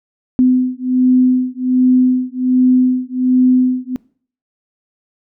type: beating tone pair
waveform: sine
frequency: 253.3 / 254.6 Hz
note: B3 / C4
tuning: +44 / -47 cents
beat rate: 1.3 Hz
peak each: -13 dBFS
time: 0.39-3.96 s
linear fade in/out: 0 ms
effects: noise-tail reverb RT60 0.5 s tail -22 dB re dry